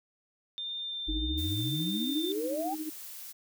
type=tone with vibrato; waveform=sine; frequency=3596 Hz; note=A7; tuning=37 cents sharp; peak=-34 dBFS; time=0.58-2.32 s; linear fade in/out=0 ms; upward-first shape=sine; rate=1.6 Hz; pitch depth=8 cents each way
type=exponential sweep; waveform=sine; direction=up; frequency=45.39 to 823 Hz; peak=-31 dBFS; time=1.07-2.75 s; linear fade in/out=20 ms
type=tone with tremolo; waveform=sine; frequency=311.1 Hz; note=D#4; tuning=in tune; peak=-31 dBFS; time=1.08-2.9 s; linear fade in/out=10 ms; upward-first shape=triangle; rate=14 Hz; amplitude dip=75%
type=noise; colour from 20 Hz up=blue; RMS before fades=-44 dBFS; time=1.37-3.33 s; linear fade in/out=20 ms
effects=none